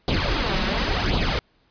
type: noise with flanger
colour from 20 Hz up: pink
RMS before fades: -22 dBFS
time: 0.08-1.39 s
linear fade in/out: 0 ms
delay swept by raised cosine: 0.25 to 5.45 ms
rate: 0.93 Hz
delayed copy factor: +0.7
effects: pink hiss -63 dBFS RMS until 1.7 s + resampled to 11025 Hz